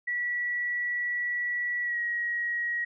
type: tone with pitch glide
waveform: sine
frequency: 1943 to 1899.7 Hz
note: B6 to A#6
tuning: -29 to +32 cents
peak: -27 dBFS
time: 0.07-2.85 s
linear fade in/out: 10 ms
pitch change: -39 cents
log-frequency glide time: 1.83-1.98 s
effects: none